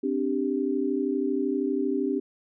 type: chord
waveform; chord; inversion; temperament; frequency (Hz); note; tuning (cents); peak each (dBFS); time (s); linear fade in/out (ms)
sine; C suspended second; none; just; 261.6 / 294.3 / 392.4; C4 / D4 / G4; 0 / +4 / +2; -28; 0.03-2.2; 10
effects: none